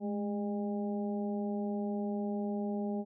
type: harmonic tone with a mistuned harmonic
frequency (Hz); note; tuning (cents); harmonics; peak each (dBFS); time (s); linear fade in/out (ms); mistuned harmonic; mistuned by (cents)
202.7; G#3; -42; 1 / 2 / 3 / 4; -33 / -39 / -43 / -45; 0-3.05; 50; 1; +55
effects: none